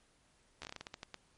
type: slowing click train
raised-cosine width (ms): 0.2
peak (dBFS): -26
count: 12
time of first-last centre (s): 0.62-1.143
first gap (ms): 13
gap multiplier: 1.24
effects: pink hiss -70 dBFS RMS until 1.37 s + MP3 48 kbps